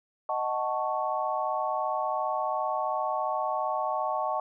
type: chord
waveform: sine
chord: D# half-diminished seventh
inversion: none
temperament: equal with one note detuned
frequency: 622.3 / 745.1 / 880 / 1108.7 Hz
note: D#5 / F#5 / A5 / C#6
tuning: 0 / +12 / 0 / 0 cents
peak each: -32 dBFS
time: 0.29-4.4 s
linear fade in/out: 2 ms
effects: none